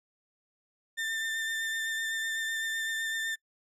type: tone with vibrato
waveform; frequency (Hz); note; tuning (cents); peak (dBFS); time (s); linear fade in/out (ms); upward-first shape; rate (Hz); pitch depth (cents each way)
35% pulse; 1793; A6; +32; -29; 0.97-3.36; 20; sine; 7.9; 15
effects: noise-tail reverb RT60 0.1 s tail -26 dB re dry + low-pass 11000 Hz 12 dB/octave